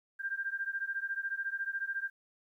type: beating tone pair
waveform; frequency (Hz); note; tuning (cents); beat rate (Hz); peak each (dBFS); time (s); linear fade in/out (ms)
sine; 1585 / 1599; G6 / G6; +19 / +34; 14; -36 / -37; 0.19-2.1; 20
effects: 12-bit